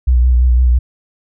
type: tone with vibrato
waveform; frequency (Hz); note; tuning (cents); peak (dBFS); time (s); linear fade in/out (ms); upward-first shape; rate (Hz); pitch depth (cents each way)
sine; 61.74; B1; 0; -7; 0.07-0.79; 10; sine; 5.9; 43
effects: none